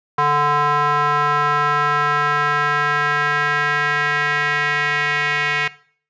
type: tone with band-pass filter sweep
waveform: square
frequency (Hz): 146.83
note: D3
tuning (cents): 0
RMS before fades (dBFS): -18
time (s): 0.18-5.68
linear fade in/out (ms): 5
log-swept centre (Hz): 1100 to 2100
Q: 3.1
effects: noise-tail reverb RT60 0.5 s tail -19 dB re dry + resampled to 16000 Hz